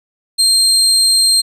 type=tone; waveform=30% pulse; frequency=4186 Hz; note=C8; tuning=in tune; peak=-6 dBFS; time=0.38-1.42 s; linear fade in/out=20 ms; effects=resampled to 32000 Hz